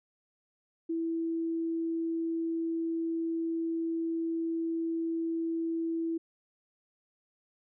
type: tone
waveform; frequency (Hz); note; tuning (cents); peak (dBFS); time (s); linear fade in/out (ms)
sine; 329.6; E4; 0; -29; 0.89-6.18; 10
effects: none